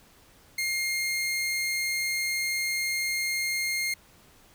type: tone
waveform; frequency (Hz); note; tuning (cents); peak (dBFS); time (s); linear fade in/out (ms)
sawtooth; 2126; C7; +27; -23; 0.58-3.94; 5
effects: pink hiss -57 dBFS RMS until 4.54 s